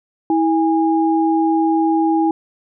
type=tone pair together; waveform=sine; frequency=324.2 / 819 Hz; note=E4 / G#5; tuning=-29 / -24 cents; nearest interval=octave + major third; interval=1605 cents; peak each=-14 / -18 dBFS; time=0.3-2.31 s; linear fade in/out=2 ms; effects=none